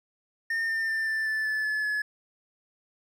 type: tone with pitch steps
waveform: triangle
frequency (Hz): 1820 / 1803.3 / 1786.7 / 1770.2 / 1753.9 / 1737.8 / 1721.8 / 1706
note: A#6 / A6 / A6 / A6 / A6 / A6 / A6 / G#6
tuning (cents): -42 / +42 / +26 / +10 / -6 / -22 / -38 / +46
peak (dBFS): -24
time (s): 0.5-2.02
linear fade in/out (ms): 5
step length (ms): 190
effects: none